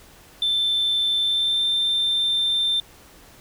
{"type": "tone with pitch glide", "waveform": "sine", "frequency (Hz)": [3544, 3577], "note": ["A7", "A7"], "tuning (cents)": [12, 28], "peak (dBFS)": -17, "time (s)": [0.42, 2.8], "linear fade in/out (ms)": 2, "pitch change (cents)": 16, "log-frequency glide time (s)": [1.2, 1.66], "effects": ["tanh soft clip ceiling -16 dBFS", "pink hiss -49 dBFS RMS until 3.4 s"]}